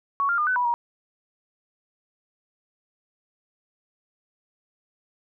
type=tone with pitch steps; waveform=sine; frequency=1116 / 1395 / 1210 / 1505 / 981 / 949 Hz; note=C#6 / F6 / D#6 / F#6 / B5 / A#5; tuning=+11 / -2 / -49 / +29 / -12 / +31 cents; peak=-20 dBFS; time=0.2-0.74 s; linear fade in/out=0 ms; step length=90 ms; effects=none